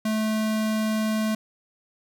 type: tone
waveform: square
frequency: 217.3 Hz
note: A3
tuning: 21 cents flat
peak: -23 dBFS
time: 0.05-1.35 s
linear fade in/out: 5 ms
effects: none